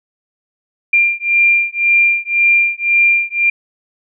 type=beating tone pair; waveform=sine; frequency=2386 / 2387.9 Hz; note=D7 / D7; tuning=+27 / +28 cents; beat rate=1.9 Hz; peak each=-13 dBFS; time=0.93-3.5 s; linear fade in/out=5 ms; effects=none